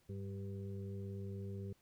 harmonic tone with a mistuned harmonic, 98 Hz, G2, in tune, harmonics 1 / 2 / 4 / 5, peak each -43 / -48 / -50 / -58 dBFS, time 0.09-1.73 s, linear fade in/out 5 ms, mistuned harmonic 1, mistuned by +33 cents, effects pink hiss -73 dBFS RMS until 1.81 s

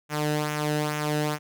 sawtooth tone with flanger, 150.4 Hz, D3, 42 cents sharp, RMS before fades -27 dBFS, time 0.09-1.39 s, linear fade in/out 50 ms, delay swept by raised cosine 0.22 to 0.91 ms, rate 2.3 Hz, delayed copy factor -0.6, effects none

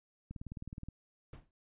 click train, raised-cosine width 5 ms, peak -31 dBFS, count 12, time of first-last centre 0.31-0.886 s, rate 19.1 Hz
brown noise with exponential decay, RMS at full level -44 dBFS, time 1.33-1.51 s, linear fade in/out 2 ms, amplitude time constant 39 ms
effects resampled to 8000 Hz

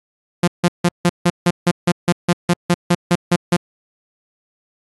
sawtooth tone bursts, 174.61 Hz, F3, in tune, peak -7 dBFS, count 16, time 0.43-3.566 s, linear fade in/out 5 ms, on 46 ms, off 160 ms, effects AAC 32 kbps

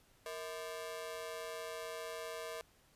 sawtooth ring-modulated tone, 554.4 Hz, C#5, in tune, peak -35 dBFS, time 0.26-2.61 s, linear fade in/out 0 ms, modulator 87.8 Hz, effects pink hiss -68 dBFS RMS until 2.95 s + resampled to 32000 Hz

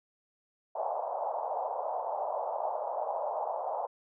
pink band-pass noise, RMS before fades -34 dBFS, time 0.75-3.87 s, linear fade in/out 10 ms, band 570 to 930 Hz, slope 48 dB/octave, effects none

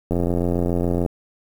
click train, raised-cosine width 2 ms, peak -9 dBFS, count 84, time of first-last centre 0.11-1.062 s, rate 87.2 Hz, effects 7-bit

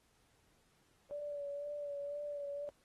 sine tone with vibrato, 577 Hz, D5, 31 cents flat, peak -39 dBFS, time 1.11-2.69 s, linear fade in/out 0 ms, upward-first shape sine, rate 2 Hz, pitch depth 29 cents each way, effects pink hiss -73 dBFS RMS until 2.84 s + AAC 32 kbps

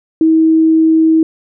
sine tone, 320.7 Hz, E4, 48 cents flat, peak -6 dBFS, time 0.21-1.23 s, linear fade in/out 2 ms, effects none

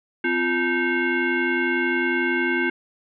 sine tone with frequency modulation, 953 Hz, A#5, 38 cents sharp, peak -19 dBFS, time 0.24-2.7 s, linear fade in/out 5 ms, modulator 605 Hz, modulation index 2.2, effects none

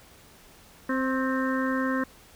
harmonic tone with a mistuned harmonic, 261.6 Hz, C4, in tune, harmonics 1 / 2 / 4 / 5 / 6 / 7, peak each -26 / -32 / -33 / -38 / -34 / -35 dBFS, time 0.89-2.04 s, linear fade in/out 5 ms, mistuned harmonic 4, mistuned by +25 cents, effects pink hiss -53 dBFS RMS until 2.35 s

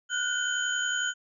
sine tone cluster, 1462 / 1533 / 3070 / 6800 Hz, F#6 / G6 / G7 / G#8, -21 / -39 / -37 / +40 cents, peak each -29 / -34 / -32 / -35 dBFS, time 0.09-1.14 s, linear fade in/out 50 ms, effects none

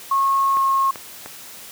sine tone with pitch glide, 1090 to 1082.5 Hz, C#6 to C#6, -29 to -41 cents, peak -15 dBFS, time 0.11-0.91 s, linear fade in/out 5 ms, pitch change -12 cents, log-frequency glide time 0.54-0.61 s
clicks, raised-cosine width 0.5 ms, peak -18 dBFS, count 3, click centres 0.57 / 0.958 / 1.26 s
effects white hiss -39 dBFS RMS until 1.71 s + high-pass 100 Hz 12 dB/octave

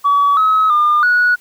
sine tone with pitch steps, 1138 / 1281 / 1206 / 1463 Hz, C#6 / E6 / D6 / F#6, +45 / -50 / +46 / -20 cents, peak -8 dBFS, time 0.04-1.36 s, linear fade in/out 20 ms, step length 330 ms, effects tanh soft clip ceiling -6 dBFS + white hiss -49 dBFS RMS until 1.4 s

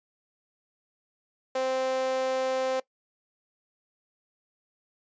sawtooth tone with high-pass filter, 260.9 Hz, C4, 5 cents flat, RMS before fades -28 dBFS, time 1.55-2.8 s, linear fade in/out 5 ms, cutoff 560 Hz, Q 4, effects noise-tail reverb RT60 0.1 s tail -20 dB re dry + resampled to 16000 Hz

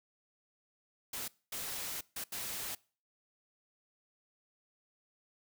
white noise bursts at uneven times, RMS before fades -40 dBFS, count 4, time 1.13-1.28 / 1.52-2.01 / 2.16-2.24 / 2.32-2.75 s, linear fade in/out 5 ms, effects noise-tail reverb RT60 0.4 s tail -23 dB re dry

